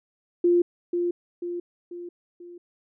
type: tone with echo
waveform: sine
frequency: 349.2 Hz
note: F4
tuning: in tune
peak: -16 dBFS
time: 0.44-0.62 s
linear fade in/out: 5 ms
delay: 490 ms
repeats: 4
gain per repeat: -6 dB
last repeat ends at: 2.58 s
effects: none